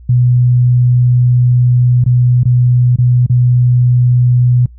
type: tone with dropouts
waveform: sine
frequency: 123.47 Hz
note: B2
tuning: in tune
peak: -6 dBFS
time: 0.09-4.66 s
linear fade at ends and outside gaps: 5 ms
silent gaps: 2.041-2.061 / 2.434-2.454 / 2.961-2.985 / 3.264-3.297 s
effects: noise-tail reverb RT60 0.1 s tail -25 dB re dry + added 60 Hz sine -33 dBFS peak until 4.78 s